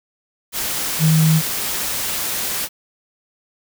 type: tone in noise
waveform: sine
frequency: 158.2 Hz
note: D#3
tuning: 29 cents sharp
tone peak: -11 dBFS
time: 0.99-1.42 s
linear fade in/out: 50 ms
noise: white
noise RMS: -23 dBFS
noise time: 0.52-2.69 s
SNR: +9 dB
effects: none